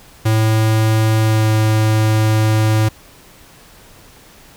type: tone with pitch glide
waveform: square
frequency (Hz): 110 to 108.99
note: A2 to A2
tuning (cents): 0 to -16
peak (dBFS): -12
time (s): 0.25-2.89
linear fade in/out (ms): 10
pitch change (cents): -16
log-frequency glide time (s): 1.21-1.5
effects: pink hiss -44 dBFS RMS until 4.56 s